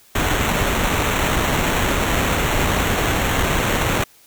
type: noise with sample-and-hold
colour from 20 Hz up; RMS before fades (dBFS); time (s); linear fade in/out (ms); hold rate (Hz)
pink; -19; 0.15-4.04; 5; 4900
effects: white hiss -51 dBFS RMS until 4.26 s